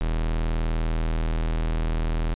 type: tone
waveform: 45% pulse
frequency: 40.29 Hz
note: E1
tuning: 39 cents flat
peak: -22 dBFS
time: 0.01-2.34 s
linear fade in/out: 0 ms
effects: resampled to 8000 Hz